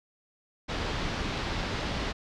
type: low-pass noise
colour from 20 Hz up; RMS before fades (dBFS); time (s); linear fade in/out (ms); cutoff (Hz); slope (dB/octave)
pink; -32; 0.68-2.13; 20; 4900; 24
effects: none